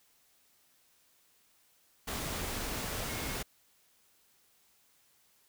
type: tone in noise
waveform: sine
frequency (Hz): 2165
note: C#7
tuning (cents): -41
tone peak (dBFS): -47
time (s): 3.07-3.35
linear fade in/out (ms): 10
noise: pink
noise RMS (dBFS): -37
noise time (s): 2.07-3.43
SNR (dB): -13
effects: white hiss -68 dBFS RMS until 5.48 s